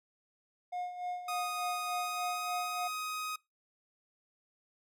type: tone with tremolo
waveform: triangle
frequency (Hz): 718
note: F5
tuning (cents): +48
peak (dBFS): -32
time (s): 0.72-2.88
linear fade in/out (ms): 10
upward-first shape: sine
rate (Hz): 3.4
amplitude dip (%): 65
type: tone with pitch glide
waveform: sawtooth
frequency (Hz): 1244 to 1254.8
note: D#6 to D#6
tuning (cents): -1 to +14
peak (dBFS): -32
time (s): 1.28-3.36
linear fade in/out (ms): 5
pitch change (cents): +15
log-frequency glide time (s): 1.87-2.47
effects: noise-tail reverb RT60 0.2 s tail -22 dB re dry